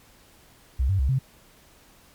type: tone with pitch steps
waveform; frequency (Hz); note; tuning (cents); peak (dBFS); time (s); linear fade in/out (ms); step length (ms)
sine; 64.7 / 96.6 / 66.5 / 132.2; C2 / G2 / C2 / C3; -19 / -25 / +29 / +18; -19; 0.79-1.19; 10; 100
effects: pink hiss -55 dBFS RMS until 2.14 s + MP3 96 kbps